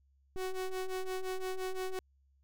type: ring-modulated tone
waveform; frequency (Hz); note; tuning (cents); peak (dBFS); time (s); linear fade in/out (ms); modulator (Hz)
square; 186.1; F#3; +10; -32; 0.36-1.99; 0; 189
effects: added 68 Hz sine -66 dBFS peak until 2.43 s